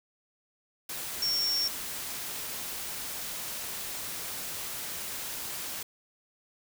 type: tone in noise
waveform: sine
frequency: 5490 Hz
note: F8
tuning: 31 cents flat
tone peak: -26 dBFS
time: 1.22-1.68 s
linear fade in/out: 5 ms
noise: white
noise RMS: -37 dBFS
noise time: 0.89-5.83 s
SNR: +8 dB
effects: none